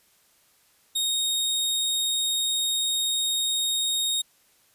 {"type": "tone", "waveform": "sawtooth", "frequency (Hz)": 3729, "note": "A#7", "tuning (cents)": 0, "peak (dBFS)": -20, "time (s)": [0.95, 4.22], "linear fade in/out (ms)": 10, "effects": ["white hiss -62 dBFS RMS until 4.74 s", "resampled to 32000 Hz"]}